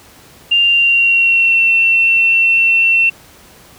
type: tone with pitch glide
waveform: sine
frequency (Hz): 2794 to 2702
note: F7 to E7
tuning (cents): 0 to +42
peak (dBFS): -8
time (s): 0.51-3.1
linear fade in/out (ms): 10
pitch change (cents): -58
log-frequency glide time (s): 0.62-1.62
effects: pink hiss -42 dBFS RMS until 3.78 s + high-pass 60 Hz 12 dB/octave